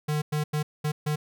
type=tone bursts at uneven times; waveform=square; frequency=150.6 Hz; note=D3; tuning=44 cents sharp; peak=-25 dBFS; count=5; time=0.08-0.22 / 0.32-0.44 / 0.53-0.63 / 0.84-0.92 / 1.06-1.16 s; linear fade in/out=10 ms; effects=none